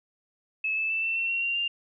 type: tone with pitch steps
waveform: sine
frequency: 2597 / 2624 / 2652 / 2679 / 2707 / 2736 / 2764 / 2793 Hz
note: E7 / E7 / E7 / E7 / E7 / F7 / F7 / F7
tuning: -26 / -9 / +10 / +27 / +45 / -36 / -19 / -1 cents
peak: -25 dBFS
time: 0.64-1.68 s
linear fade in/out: 5 ms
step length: 130 ms
effects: none